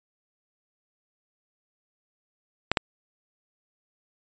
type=clicks; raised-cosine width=0.3 ms; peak=-4 dBFS; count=2; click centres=2.716 / 2.772 s; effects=resampled to 16000 Hz